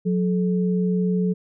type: tone pair together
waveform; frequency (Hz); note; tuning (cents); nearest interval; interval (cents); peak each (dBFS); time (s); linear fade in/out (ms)
sine; 181.3 / 431.8; F#3 / A4; -35 / -33; octave + minor third; 1502; -19 / -26; 0.05-1.34; 20
effects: none